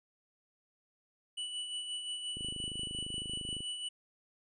square tone with tremolo, 2960 Hz, F#7, in tune, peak -36 dBFS, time 1.37-3.89 s, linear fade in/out 10 ms, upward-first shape sine, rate 5.7 Hz, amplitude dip 45%
click train, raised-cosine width 3 ms, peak -32 dBFS, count 33, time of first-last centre 2.37-3.606 s, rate 25.9 Hz
effects resampled to 24000 Hz

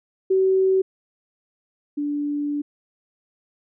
sine tone pair in turn, 380 / 291.3 Hz, F#4 / D4, +46 / -14 cents, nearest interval perfect fourth, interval 460 cents, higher first, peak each -15 / -22 dBFS, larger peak first, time 0.3-0.82 / 1.97-2.62 s, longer second, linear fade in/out 10 ms, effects none

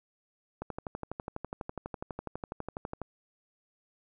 click train, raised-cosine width 1 ms, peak -22 dBFS, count 30, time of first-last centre 0.62-3.017 s, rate 12.1 Hz, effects none

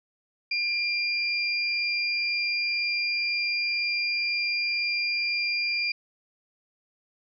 sine tone pair together, 2389 / 4813 Hz, D7 / D8, +29 / +42 cents, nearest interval octave, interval 1213 cents, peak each -26 / -29 dBFS, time 0.51-5.92 s, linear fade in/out 5 ms, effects none

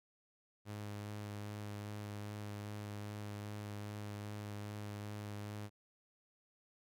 sawtooth tone with vibrato, 103.8 Hz, G#2, in tune, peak -39 dBFS, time 0.65-5.7 s, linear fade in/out 50 ms, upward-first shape sine, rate 2.5 Hz, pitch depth 13 cents each way, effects none

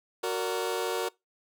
sawtooth chord, Gb augmented, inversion none, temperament just, 370 / 462.5 / 578.1 Hz, Gb4 / Bb4 / D5, 0 / -14 / -27 cents, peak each -28 / -27 / -33 dBFS, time 0.23-1.09 s, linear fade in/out 10 ms, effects noise-tail reverb RT60 0.2 s tail -23 dB re dry

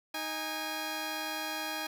10% pulse tone pair together, 312.3 / 820 Hz, D#4 / G#5, +7 / -22 cents, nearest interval octave + perfect fourth, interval 1671 cents, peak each -30 / -28 dBFS, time 0.14-1.87 s, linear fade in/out 5 ms, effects none

